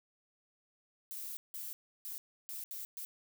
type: noise bursts at uneven times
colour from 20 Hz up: violet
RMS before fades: -43 dBFS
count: 6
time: 1.11-1.37 / 1.54-1.73 / 2.05-2.18 / 2.49-2.64 / 2.71-2.85 / 2.97-3.05 s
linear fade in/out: 0 ms
effects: none